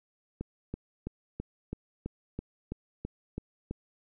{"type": "click train", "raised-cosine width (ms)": 3, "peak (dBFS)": -22, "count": 11, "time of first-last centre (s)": [0.41, 3.71], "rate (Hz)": 3.03, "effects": []}